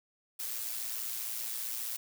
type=noise with amplitude modulation; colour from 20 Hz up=blue; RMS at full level=-35 dBFS; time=0.39-1.97 s; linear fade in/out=10 ms; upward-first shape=sine; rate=115 Hz; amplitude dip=50%; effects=none